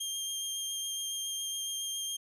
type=tone with vibrato; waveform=20% pulse; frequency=3200 Hz; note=G7; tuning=35 cents sharp; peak=-28 dBFS; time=0-2.17 s; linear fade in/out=10 ms; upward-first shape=sine; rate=7.2 Hz; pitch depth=12 cents each way; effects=none